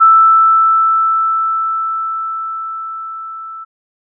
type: tone with level ramp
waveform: sine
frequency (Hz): 1322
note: E6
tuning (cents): +5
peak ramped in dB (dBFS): -3 to -26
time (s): 0-3.65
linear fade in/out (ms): 20
effects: none